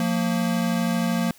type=tone pair together; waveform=square; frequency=177.1 / 229.9 Hz; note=F3 / A#3; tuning=+24 / -24 cents; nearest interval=perfect fourth; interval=452 cents; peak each=-25 / -24 dBFS; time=0-1.31 s; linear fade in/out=2 ms; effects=white hiss -52 dBFS RMS until 1.38 s